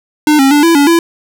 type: tone with pitch steps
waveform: square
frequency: 301.7 / 270.6 / 292.8 / 334 / 285.4 / 335.8 Hz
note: D4 / C#4 / D4 / E4 / D4 / E4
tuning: +47 / -42 / -5 / +23 / -49 / +32 cents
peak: -6 dBFS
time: 0.27-0.99 s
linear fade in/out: 2 ms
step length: 120 ms
effects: none